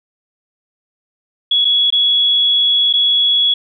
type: tone with dropouts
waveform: sine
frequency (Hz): 3364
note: G#7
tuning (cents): +22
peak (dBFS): -10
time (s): 1.51-3.54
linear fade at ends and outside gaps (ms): 5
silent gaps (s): 1.647-1.651 / 1.904-1.924 / 2.929-2.936
effects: none